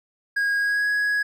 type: tone with pitch glide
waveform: triangle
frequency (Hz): 1638 to 1667.6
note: G#6 to G#6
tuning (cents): -24 to +7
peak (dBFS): -18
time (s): 0.36-1.23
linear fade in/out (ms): 10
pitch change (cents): +31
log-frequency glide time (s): 0.58-0.88
effects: none